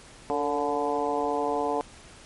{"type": "harmonic tone with a mistuned harmonic", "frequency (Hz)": 144.4, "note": "D3", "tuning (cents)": -29, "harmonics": [2, 3, 4, 5, 6, 7], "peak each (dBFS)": [-33, -29, -33, -30, -31, -34], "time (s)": [0.3, 1.81], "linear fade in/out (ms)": 0, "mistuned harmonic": 3, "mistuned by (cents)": 51, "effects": ["pink hiss -49 dBFS RMS until 2.25 s", "MP3 48 kbps"]}